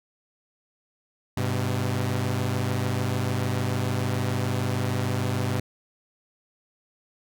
sawtooth tone pair together, 100 / 126.76 Hz, G2 / B2, +35 / +46 cents, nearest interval major third, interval 411 cents, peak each -23 / -23 dBFS, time 1.37-5.6 s, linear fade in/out 5 ms, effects none

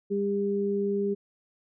sine tone pair together, 200.2 / 401.3 Hz, G3 / G4, +37 / +41 cents, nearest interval octave, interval 1204 cents, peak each -29 / -26 dBFS, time 0.1-1.15 s, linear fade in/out 20 ms, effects none

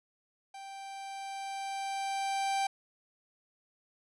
45% pulse tone with level ramp, 784 Hz, G5, in tune, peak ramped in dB -44 to -28 dBFS, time 0.54-2.67 s, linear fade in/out 5 ms, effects resampled to 24000 Hz

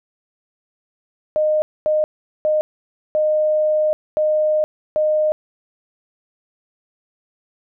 sine tone bursts at uneven times, 614 Hz, D#5, 23 cents flat, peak -14 dBFS, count 6, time 1.36-1.62 / 1.86-2.04 / 2.45-2.61 / 3.15-3.93 / 4.17-4.64 / 4.96-5.32 s, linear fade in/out 0 ms, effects none

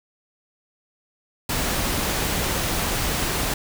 pink noise, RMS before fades -24 dBFS, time 1.49-3.54 s, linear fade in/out 5 ms, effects none

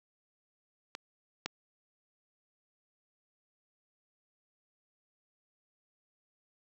clicks, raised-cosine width 0.2 ms, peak -21 / -16 dBFS, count 2, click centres 0.951 / 1.46 s, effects high-pass 60 Hz 12 dB/octave + 8-bit

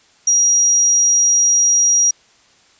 sine tone, 5730 Hz, F8, 44 cents sharp, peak -10 dBFS, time 0.27-2.11 s, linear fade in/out 5 ms, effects white hiss -52 dBFS RMS until 2.79 s + resampled to 16000 Hz

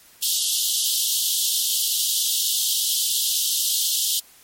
pink high-pass noise, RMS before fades -22 dBFS, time 0.22-4.2 s, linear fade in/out 10 ms, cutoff 3000 Hz, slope 96 dB/octave, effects white hiss -51 dBFS RMS until 4.43 s + MP3 64 kbps

